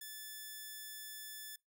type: tone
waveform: 5% pulse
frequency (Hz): 1740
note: A6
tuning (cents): -20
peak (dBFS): -35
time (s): 0.01-1.56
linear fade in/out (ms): 5
effects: noise-tail reverb RT60 0.2 s tail -25 dB re dry